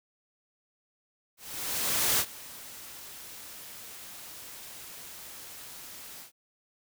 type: noise with ADSR envelope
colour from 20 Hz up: white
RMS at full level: -25 dBFS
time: 1.37-6.32 s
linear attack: 820 ms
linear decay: 63 ms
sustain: -20 dB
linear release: 110 ms
effects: none